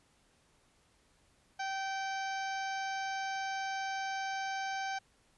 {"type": "harmonic tone with a mistuned harmonic", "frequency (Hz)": 775, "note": "G5", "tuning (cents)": -20, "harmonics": [1, 2, 3, 4, 5, 6, 7, 8], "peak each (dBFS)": [-36, -40, -46, -50, -53, -52, -52, -52], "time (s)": [1.59, 4.99], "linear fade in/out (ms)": 10, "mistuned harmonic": 8, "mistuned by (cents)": 25, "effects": ["pink hiss -69 dBFS RMS until 5.37 s", "resampled to 24000 Hz"]}